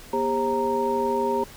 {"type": "tone cluster", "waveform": "sine", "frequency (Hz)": [240.7, 401.8, 534, 928], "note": ["B3", "G4", "C5", "A#5"], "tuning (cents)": [-44, 43, 35, -8], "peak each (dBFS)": [-30, -25, -29, -25], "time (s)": [0.13, 1.44], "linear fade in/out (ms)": 5, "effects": ["pink hiss -45 dBFS RMS until 1.56 s"]}